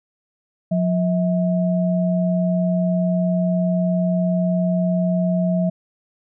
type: tone pair together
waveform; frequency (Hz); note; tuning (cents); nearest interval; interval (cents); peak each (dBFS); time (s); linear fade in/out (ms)
sine; 178.47 / 643; F3 / E5; +38 / -43; octave + minor seventh; 2219; -17 / -23; 0.71-5.7; 10
effects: none